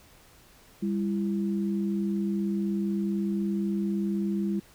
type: tone pair together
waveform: sine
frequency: 199.9 / 336.2 Hz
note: G3 / E4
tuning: +34 / +34 cents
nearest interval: major sixth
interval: 900 cents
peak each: -26 / -32 dBFS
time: 0.82-4.6 s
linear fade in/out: 10 ms
effects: pink hiss -56 dBFS RMS until 4.74 s